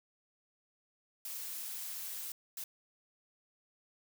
blue noise bursts at uneven times, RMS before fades -42 dBFS, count 2, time 1.25-2.32 / 2.57-2.64 s, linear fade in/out 2 ms, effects none

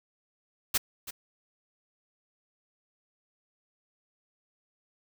white noise with echo, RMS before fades -25 dBFS, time 0.74-0.78 s, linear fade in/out 10 ms, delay 330 ms, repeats 1, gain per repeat -14 dB, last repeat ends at 1.11 s, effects none

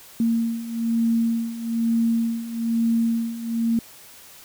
sine beating tone pair, 228.9 / 230 Hz, A#3 / A#3, -31 / -23 cents, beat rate 1.1 Hz, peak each -25 / -21 dBFS, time 0.2-3.79 s, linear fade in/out 2 ms, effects white hiss -46 dBFS RMS until 4.44 s

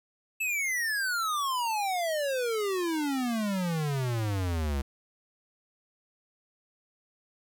square exponential sweep, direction down, 2653 to 66.7 Hz, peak -28 dBFS, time 0.4-4.82 s, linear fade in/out 10 ms, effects none

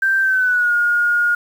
sine tone with pitch glide, 1568 to 1429.6 Hz, G6 to F6, 0 to +40 cents, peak -13 dBFS, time 0.02-1.35 s, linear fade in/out 5 ms, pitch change -160 cents, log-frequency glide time 0.21-0.73 s, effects 7-bit

